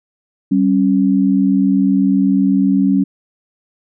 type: tone pair together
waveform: sine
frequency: 194 / 274 Hz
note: G3 / C#4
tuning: -18 / -20 cents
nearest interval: tritone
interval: 598 cents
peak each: -13 dBFS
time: 0.51-3.04 s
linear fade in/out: 10 ms
effects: none